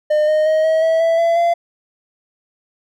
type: tone with pitch steps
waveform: triangle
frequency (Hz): 606 / 616.6 / 627.4 / 638.3 / 649.5 / 660.8 / 672.4 / 684.2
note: D#5 / D#5 / D#5 / D#5 / E5 / E5 / E5 / F5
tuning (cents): -46 / -16 / +14 / +44 / -26 / +4 / +34 / -36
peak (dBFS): -10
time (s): 0.1-1.54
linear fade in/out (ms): 10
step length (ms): 180
effects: none